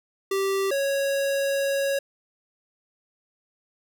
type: tone pair in turn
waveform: square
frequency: 390 / 552.9 Hz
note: G4 / C#5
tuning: -9 / -5 cents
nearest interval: tritone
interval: 604 cents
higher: second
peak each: -23 dBFS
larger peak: neither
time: 0.31-0.71 / 0.71-1.99 s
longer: second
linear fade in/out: 5 ms
effects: none